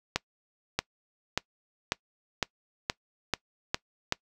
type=accelerating click train; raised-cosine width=0.2 ms; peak=-8 dBFS; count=9; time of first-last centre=0.16-4.124 s; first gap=630 ms; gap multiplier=0.93; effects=noise-tail reverb RT60 0.1 s tail -23 dB re dry